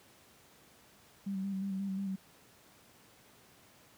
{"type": "tone with vibrato", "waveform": "sine", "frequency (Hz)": 194.2, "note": "G3", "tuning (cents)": -16, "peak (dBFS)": -33, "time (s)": [1.26, 2.16], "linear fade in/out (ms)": 10, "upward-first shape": "square", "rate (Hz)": 5.6, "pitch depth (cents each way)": 28, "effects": ["pink hiss -61 dBFS RMS until 3.97 s", "high-pass 100 Hz 12 dB/octave"]}